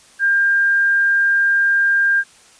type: tone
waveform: sine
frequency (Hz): 1600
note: G6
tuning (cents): +35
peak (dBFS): -12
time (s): 0.19-2.24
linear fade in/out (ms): 50
effects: white hiss -48 dBFS RMS until 2.59 s + resampled to 22050 Hz